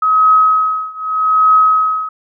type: tone with tremolo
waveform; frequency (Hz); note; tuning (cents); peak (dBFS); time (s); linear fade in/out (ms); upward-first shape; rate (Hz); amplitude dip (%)
sine; 1273; D#6; +39; -5; 0.02-2.09; 5; triangle; 0.82; 95
effects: none